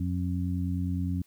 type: harmonic tone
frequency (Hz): 89.7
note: F2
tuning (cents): +47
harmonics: 1 / 2 / 3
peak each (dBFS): -29 / -32 / -34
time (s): 0-1.22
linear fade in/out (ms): 5
effects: white hiss -65 dBFS RMS until 1.26 s